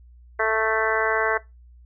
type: harmonic tone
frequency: 220.5 Hz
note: A3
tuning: 4 cents sharp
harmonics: 2 / 3 / 4 / 5 / 6 / 7 / 8 / 9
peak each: -25 / -26 / -30 / -28 / -31 / -26 / -29 / -29 dBFS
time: 0.39-1.38 s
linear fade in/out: 10 ms
effects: noise-tail reverb RT60 0.2 s tail -19 dB re dry + added 60 Hz sine -46 dBFS peak until 1.85 s